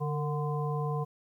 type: harmonic tone with a mistuned harmonic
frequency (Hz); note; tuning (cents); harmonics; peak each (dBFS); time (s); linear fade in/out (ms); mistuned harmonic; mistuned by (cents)
146.83; D3; 0; 1 / 3 / 5 / 7; -30 / -36 / -40 / -38; 0-1.05; 20; 3; +61
effects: 11-bit